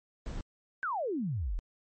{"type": "noise", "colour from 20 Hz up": "brown", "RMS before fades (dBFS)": -37, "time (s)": [0.26, 0.41], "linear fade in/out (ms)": 2}
{"type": "exponential sweep", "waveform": "sine", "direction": "down", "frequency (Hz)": [1600, 34.65], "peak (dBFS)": -30, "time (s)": [0.83, 1.59], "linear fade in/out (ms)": 0}
{"effects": ["MP3 32 kbps"]}